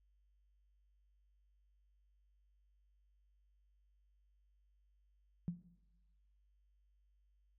sine tone with exponential decay, 174.61 Hz, F3, in tune, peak -32 dBFS, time 5.48-5.62 s, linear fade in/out 0 ms, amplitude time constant 30 ms, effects noise-tail reverb RT60 1.0 s tail -17 dB re dry + added 50 Hz sine -70 dBFS peak until 7.58 s

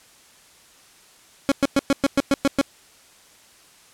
30% pulse tone bursts, 277.2 Hz, C#4, in tune, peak -12 dBFS, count 9, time 1.49-2.613 s, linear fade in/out 0 ms, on 27 ms, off 110 ms, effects white hiss -52 dBFS RMS until 3.93 s + low-pass 10000 Hz 12 dB/octave

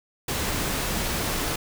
pink noise, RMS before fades -27 dBFS, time 0.28-1.56 s, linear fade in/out 5 ms, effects none

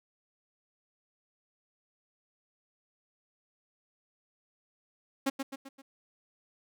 sawtooth tone with echo, 271.5 Hz, C#4, 36 cents flat, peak -22 dBFS, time 5.26-5.3 s, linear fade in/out 10 ms, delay 130 ms, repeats 4, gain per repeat -6 dB, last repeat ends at 5.82 s, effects none

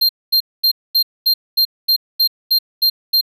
square tone bursts, 4186 Hz, C8, in tune, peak -11 dBFS, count 11, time 0.01-3.212 s, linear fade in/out 10 ms, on 82 ms, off 230 ms, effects none

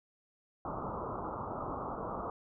white low-pass noise, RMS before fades -39 dBFS, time 0.65-2.3 s, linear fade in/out 2 ms, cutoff 1300 Hz, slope 96 dB/octave, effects none

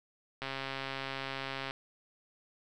click train, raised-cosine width 0.3 ms, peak -21 dBFS, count 175, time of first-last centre 0.42-1.709 s, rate 135 Hz, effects none

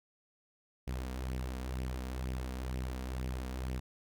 sawtooth tone with flanger, 63.8 Hz, C2, 43 cents flat, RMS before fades -38 dBFS, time 0.87-3.8 s, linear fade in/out 10 ms, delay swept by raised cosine 0.35 to 4.35 ms, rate 2.1 Hz, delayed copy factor +0.5, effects none

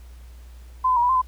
sine tone with pitch steps, 1024 / 1013 / 952 / 984 / 1042 / 1016 Hz, C6 / B5 / A#5 / B5 / C6 / B5, -38 / +44 / +36 / -7 / -7 / +49 cents, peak -16 dBFS, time 0.84-1.218 s, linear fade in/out 10 ms, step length 63 ms, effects added 60 Hz sine -40 dBFS peak until 1.27 s + pink hiss -56 dBFS RMS until 1.27 s

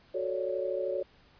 sine chord, D major seventh, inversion first, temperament equal, 370 / 440 / 554.4 / 587.3 Hz, F#4 / A4 / C#5 / D5, 0 / 0 / 0 / 0 cents, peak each -35 / -37 / -32 / -38 dBFS, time 0.14-1.03 s, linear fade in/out 10 ms, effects pink hiss -61 dBFS RMS until 1.39 s + resampled to 11025 Hz

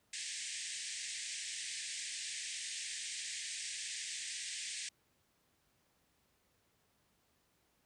white band-pass noise, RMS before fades -43 dBFS, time 0.13-4.89 s, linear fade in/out 5 ms, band 1700 to 9000 Hz, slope 96 dB/octave, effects pink hiss -75 dBFS RMS until 7.85 s + high-pass 60 Hz 12 dB/octave

